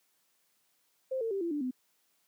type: tone with pitch steps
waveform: sine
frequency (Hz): 523.3 / 452.9 / 392 / 339.3 / 293.7 / 254.2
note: C5 / A#4 / G4 / F4 / D4 / C4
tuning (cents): 0 / -50 / 0 / -50 / 0 / -50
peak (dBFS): -30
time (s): 1.11-1.71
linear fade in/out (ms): 10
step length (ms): 100
effects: white hiss -73 dBFS RMS until 2.27 s + high-pass 150 Hz 12 dB/octave